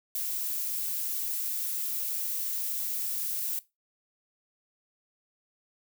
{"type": "noise", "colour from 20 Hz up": "violet", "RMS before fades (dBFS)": -32, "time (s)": [0.15, 3.59], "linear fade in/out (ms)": 2, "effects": ["noise-tail reverb RT60 0.2 s tail -17 dB re dry"]}